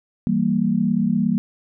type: chord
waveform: sine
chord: E diminished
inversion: none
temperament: equal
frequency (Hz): 164.81 / 196 / 233.1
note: E3 / G3 / Bb3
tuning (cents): 0 / 0 / 0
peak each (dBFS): -24 / -20 / -20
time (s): 0.27-1.38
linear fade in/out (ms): 0
effects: none